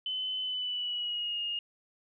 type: tone with pitch glide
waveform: sine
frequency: 3033 to 2846 Hz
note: F#7 to F7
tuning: +42 to +32 cents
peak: -31 dBFS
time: 0.06-1.59 s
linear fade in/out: 2 ms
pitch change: -110 cents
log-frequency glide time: 0.41-1.41 s
effects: none